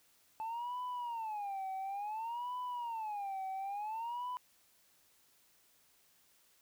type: tone with vibrato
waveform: sine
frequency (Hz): 872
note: A5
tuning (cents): -16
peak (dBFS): -35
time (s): 0.4-4.37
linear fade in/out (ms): 0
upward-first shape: sine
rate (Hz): 0.57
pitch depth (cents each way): 230
effects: tanh soft clip ceiling -36 dBFS + white hiss -69 dBFS RMS until 6.61 s